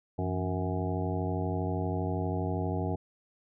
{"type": "harmonic tone with a mistuned harmonic", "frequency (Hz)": 92.5, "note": "F#2", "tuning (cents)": 0, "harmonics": [1, 2, 3, 4, 5, 7, 8, 9], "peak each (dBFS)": [-32, -35, -37, -38, -39, -40, -41, -42], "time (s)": [0.18, 2.96], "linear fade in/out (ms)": 10, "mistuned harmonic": 2, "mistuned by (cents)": -150, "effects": []}